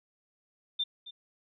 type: tone with echo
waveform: sine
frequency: 3585 Hz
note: A7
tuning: 32 cents sharp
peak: -27 dBFS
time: 0.79-0.84 s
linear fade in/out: 10 ms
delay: 270 ms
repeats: 1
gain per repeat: -15 dB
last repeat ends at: 1.11 s
effects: none